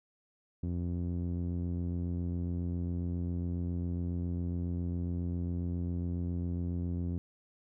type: tone with low-pass filter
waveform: sawtooth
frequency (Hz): 87.31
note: F2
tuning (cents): 0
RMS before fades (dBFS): -34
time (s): 0.63-7.18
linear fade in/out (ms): 0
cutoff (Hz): 260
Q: 1.4
effects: none